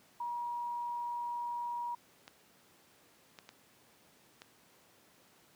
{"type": "tone", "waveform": "sine", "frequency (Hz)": 956, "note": "A#5", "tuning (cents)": 43, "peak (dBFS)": -35, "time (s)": [0.2, 1.95], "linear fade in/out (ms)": 5}
{"type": "clicks", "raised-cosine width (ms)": 0.2, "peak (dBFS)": -31, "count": 4, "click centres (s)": [2.279, 3.388, 3.491, 4.419]}
{"effects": ["pink hiss -64 dBFS RMS until 5.55 s", "high-pass 150 Hz 12 dB/octave"]}